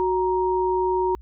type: tone pair together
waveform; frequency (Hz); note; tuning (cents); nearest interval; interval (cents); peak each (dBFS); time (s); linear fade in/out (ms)
sine; 370 / 937.7; F#4 / A#5; 0 / +10; octave + major third; 1610; -21 / -23; 0-1.15; 0
effects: added 60 Hz sine -41 dBFS peak until 1.21 s